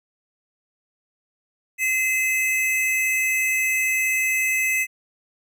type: tone pair together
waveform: square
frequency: 2049 / 2584 Hz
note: C7 / E7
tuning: -37 / -35 cents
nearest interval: major third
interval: 402 cents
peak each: -23 dBFS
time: 1.78-4.87 s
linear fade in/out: 50 ms
effects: none